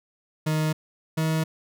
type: tone pair in turn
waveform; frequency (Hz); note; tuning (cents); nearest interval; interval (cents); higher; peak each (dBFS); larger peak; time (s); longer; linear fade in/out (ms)
40% pulse; 155.56 / 159.01; D#3 / D#3; 0 / +38; unison; 38; second; -21; neither; 0.46-0.73 / 1.17-1.44; neither; 10
effects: none